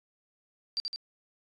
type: tone with echo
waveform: sine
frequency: 4699 Hz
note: D8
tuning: in tune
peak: -28 dBFS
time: 0.77-0.8 s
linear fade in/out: 0 ms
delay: 80 ms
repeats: 2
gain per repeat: -3 dB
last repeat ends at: 0.96 s
effects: resampled to 22050 Hz